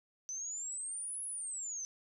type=exponential two-way sweep; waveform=sine; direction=up then down; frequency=6010 to 10640 to 6010 Hz; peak=-38 dBFS; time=0.29-1.85 s; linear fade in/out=0 ms; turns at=1.24 s; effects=none